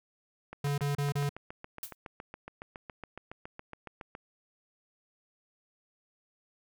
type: click train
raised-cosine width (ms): 0.5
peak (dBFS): -27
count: 27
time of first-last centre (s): 0.53-4.151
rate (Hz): 7.18
type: tone bursts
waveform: square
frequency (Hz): 143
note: D3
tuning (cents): -46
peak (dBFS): -29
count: 4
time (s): 0.64-1.293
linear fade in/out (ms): 5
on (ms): 140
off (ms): 31
type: noise with exponential decay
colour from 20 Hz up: blue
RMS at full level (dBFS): -35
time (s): 1.83-1.95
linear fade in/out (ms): 2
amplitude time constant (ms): 26
effects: none